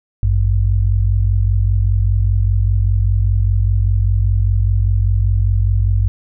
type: tone pair together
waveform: sine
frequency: 52.97 / 98 Hz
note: G#1 / G2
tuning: +35 / 0 cents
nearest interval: major seventh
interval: 1065 cents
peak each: -14 dBFS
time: 0.23-6.08 s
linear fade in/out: 0 ms
effects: none